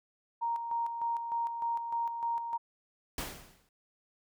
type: tone with tremolo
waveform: sine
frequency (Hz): 932.3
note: A#5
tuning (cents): 0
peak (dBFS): -29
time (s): 0.41-2.58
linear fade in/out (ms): 20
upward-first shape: square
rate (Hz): 3.3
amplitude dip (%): 50
type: noise with exponential decay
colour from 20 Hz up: pink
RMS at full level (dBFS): -34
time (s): 3.18-3.69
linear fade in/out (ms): 2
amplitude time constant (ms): 110
effects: none